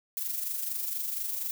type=noise with amplitude modulation; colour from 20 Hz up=violet; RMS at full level=-31 dBFS; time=0.17-1.51 s; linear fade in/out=0 ms; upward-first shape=sine; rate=24.2 Hz; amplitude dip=50%; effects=none